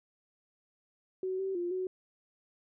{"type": "tone with pitch steps", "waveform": "sine", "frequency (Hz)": [374.5, 384.4, 349.9, 371.1], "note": ["F#4", "G4", "F4", "F#4"], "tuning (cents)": [21, -34, 3, 5], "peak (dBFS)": -31, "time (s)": [1.23, 1.87], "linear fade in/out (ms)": 2, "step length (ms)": 160, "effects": []}